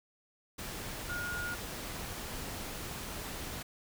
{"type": "tone in noise", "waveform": "sine", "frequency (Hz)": 1432, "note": "F6", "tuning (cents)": 43, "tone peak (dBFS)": -36, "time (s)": [1.09, 1.55], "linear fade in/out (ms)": 10, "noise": "pink", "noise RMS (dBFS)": -41, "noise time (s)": [0.58, 3.63], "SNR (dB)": 2, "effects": []}